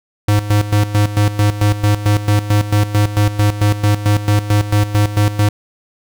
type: tone with tremolo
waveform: square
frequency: 103.83 Hz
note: G#2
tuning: in tune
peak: -10 dBFS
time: 0.28-5.49 s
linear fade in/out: 5 ms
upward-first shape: square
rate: 4.5 Hz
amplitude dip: 75%
effects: none